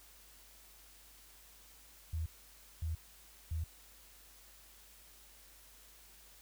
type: tone bursts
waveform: sine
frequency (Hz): 80.5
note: E2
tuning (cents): -41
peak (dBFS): -34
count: 3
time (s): 2.13-3.64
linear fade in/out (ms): 5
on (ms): 130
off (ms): 560
effects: added 50 Hz sine -64 dBFS peak until 6.41 s + white hiss -60 dBFS RMS until 6.41 s